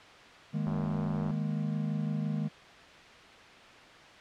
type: chord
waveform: triangle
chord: D# suspended fourth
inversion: none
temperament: just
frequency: 155.56 / 207.4 / 233.3 Hz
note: D#3 / G#3 / A#3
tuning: 0 / -2 / +2 cents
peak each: -30 / -32 / -36 dBFS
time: 0.53-2.49 s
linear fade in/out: 20 ms
type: click train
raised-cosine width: 1 ms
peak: -27 dBFS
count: 61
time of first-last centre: 0.67-1.306 s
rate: 94.3 Hz
effects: white hiss -51 dBFS RMS until 4.2 s + low-pass 3000 Hz 12 dB/octave